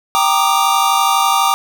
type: chord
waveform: square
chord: Eb major seventh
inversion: first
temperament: equal with one note detuned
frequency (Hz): 784 / 932.3 / 1174.7 / 1226.7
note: G5 / Bb5 / D6 / Eb6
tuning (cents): 0 / 0 / 0 / -25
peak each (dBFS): -18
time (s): 0.15-1.54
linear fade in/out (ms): 0
effects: none